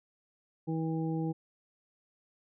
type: harmonic tone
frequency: 161.2 Hz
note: E3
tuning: 38 cents flat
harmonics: 1 / 2 / 3 / 5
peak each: -32 / -34 / -41 / -44 dBFS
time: 0.67-1.33 s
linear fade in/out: 20 ms
effects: none